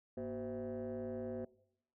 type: tone with frequency modulation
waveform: sine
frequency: 376.3 Hz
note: F#4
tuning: 29 cents sharp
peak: -37 dBFS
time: 0.17-1.45 s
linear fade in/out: 5 ms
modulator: 139 Hz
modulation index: 1.6
effects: noise-tail reverb RT60 0.8 s tail -22 dB re dry + tanh soft clip ceiling -37 dBFS

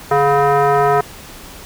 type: tone with frequency modulation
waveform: sine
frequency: 145.3 Hz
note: D3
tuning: 18 cents flat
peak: -10 dBFS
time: 0.11-1.01 s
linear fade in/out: 5 ms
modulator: 565 Hz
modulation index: 2
effects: pink hiss -36 dBFS RMS until 1.65 s

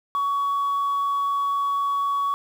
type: tone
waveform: sine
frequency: 1124 Hz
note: C#6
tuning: 24 cents sharp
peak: -19 dBFS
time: 0.15-2.34 s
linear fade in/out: 0 ms
effects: tanh soft clip ceiling -18 dBFS + 8-bit

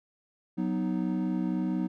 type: chord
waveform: triangle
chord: B major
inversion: second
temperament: equal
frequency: 185 / 246.9 / 311.1 Hz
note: F#3 / B3 / D#4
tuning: 0 / 0 / 0 cents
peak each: -28 / -30 / -30 dBFS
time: 0.57-1.88 s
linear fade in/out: 20 ms
effects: none

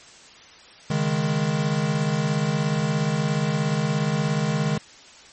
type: chord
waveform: square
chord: C# suspended second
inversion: none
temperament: equal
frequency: 138.59 / 155.56 / 207.7 Hz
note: C#3 / D#3 / G#3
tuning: 0 / 0 / 0 cents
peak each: -28 / -24 / -27 dBFS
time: 0.9-4.78 s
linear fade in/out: 5 ms
effects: white hiss -47 dBFS RMS until 5.32 s + MP3 32 kbps

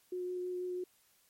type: tone with vibrato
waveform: sine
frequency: 361.8 Hz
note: F#4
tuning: 39 cents flat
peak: -35 dBFS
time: 0.12-0.84 s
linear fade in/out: 5 ms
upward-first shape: sine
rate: 6.1 Hz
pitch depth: 9 cents each way
effects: white hiss -69 dBFS RMS until 1.29 s + MP3 64 kbps

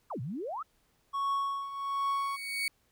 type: exponential two-way sweep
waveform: sine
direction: down then up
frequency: 1384 to 110 to 1384 Hz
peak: -34 dBFS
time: 0.1-0.63 s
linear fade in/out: 10 ms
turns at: 0.21 s
type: tone with tremolo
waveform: triangle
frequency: 1108.7 Hz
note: C#6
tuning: in tune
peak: -25 dBFS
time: 1.13-2.37 s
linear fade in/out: 20 ms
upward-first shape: triangle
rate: 1.3 Hz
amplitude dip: 75%
type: tone with exponential growth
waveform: 35% pulse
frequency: 2236 Hz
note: C#7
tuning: 14 cents sharp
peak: -26 dBFS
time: 1.62-2.68 s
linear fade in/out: 2 ms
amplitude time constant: 230 ms
effects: pink hiss -71 dBFS RMS until 2.91 s

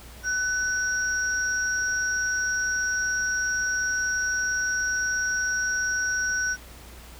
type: tone pair together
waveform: sine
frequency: 1500 / 5663 Hz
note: F#6 / F8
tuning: +23 / +23 cents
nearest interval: octave + major seventh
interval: 2300 cents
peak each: -24 / -30 dBFS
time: 0.23-6.57 s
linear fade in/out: 50 ms
effects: added 60 Hz sine -45 dBFS peak until 7.19 s + pink hiss -47 dBFS RMS until 7.19 s

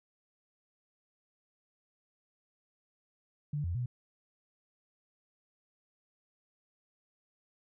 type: tone with pitch steps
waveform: sine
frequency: 146.9 / 86.3 / 123.2 Hz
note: D3 / F2 / B2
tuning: +1 / -20 / -4 cents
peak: -31 dBFS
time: 3.53-3.86 s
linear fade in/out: 5 ms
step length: 110 ms
effects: none

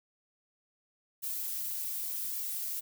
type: noise with flanger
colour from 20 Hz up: violet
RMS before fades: -36 dBFS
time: 1.22-2.81 s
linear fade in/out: 20 ms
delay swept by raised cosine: 1.7 to 6.7 ms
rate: 0.87 Hz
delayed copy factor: +0.65
effects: none

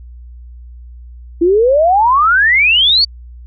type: exponential sweep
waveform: sine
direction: up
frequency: 328.5 to 4612 Hz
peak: -7 dBFS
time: 1.41-3.05 s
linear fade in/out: 10 ms
effects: added 60 Hz sine -31 dBFS peak until 3.46 s

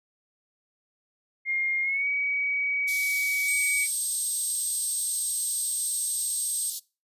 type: tone with pitch glide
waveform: sine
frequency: 2126 to 2265 Hz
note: C7 to C#7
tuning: +27 to +37 cents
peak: -24 dBFS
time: 1.45-3.88 s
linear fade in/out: 50 ms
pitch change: +110 cents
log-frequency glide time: 1.82-2.07 s
type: high-pass noise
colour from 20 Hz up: white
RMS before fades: -33 dBFS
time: 2.87-6.8 s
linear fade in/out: 20 ms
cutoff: 3600 Hz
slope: 48 dB/octave
type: tone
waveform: sine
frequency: 8320 Hz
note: C9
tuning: 11 cents flat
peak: -27 dBFS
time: 3.48-6.7 s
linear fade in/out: 2 ms
effects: noise-tail reverb RT60 0.3 s tail -22 dB re dry + resampled to 32000 Hz

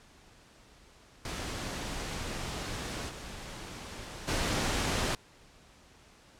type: noise with level steps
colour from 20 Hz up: pink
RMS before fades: -37 / -43 / -30 dBFS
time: 1.25-5.15 s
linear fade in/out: 2 ms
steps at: 3.08 / 4.27 s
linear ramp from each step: 20 ms
effects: pink hiss -58 dBFS RMS until 6.39 s + low-pass 8000 Hz 12 dB/octave

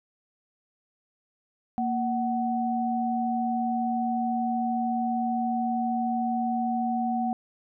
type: tone pair together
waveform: sine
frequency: 233.1 / 747.8 Hz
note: A#3 / F#5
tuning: 0 / +18 cents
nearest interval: octave + minor sixth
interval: 2018 cents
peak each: -27 dBFS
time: 1.78-7.33 s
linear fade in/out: 0 ms
effects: none

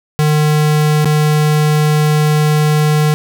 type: tone with dropouts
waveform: square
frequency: 151.6 Hz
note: D#3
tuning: 45 cents flat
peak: -10 dBFS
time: 0.19-3.14 s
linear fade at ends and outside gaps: 0 ms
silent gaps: 1.046-1.056 s
effects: none

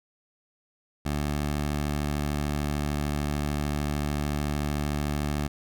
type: tone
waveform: 15% pulse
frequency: 73.42 Hz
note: D2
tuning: in tune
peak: -20 dBFS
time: 1.05-5.48 s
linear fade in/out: 10 ms
effects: none

